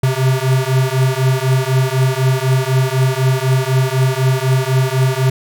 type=beating tone pair; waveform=square; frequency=129 / 133 Hz; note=C3 / C3; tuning=-24 / +29 cents; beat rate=4 Hz; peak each=-16 dBFS; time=0.03-5.3 s; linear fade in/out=5 ms; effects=none